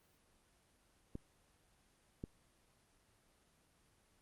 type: clicks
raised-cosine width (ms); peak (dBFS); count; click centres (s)
3; -30; 2; 1.154 / 2.239
effects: pink hiss -72 dBFS RMS until 4.21 s + Opus 24 kbps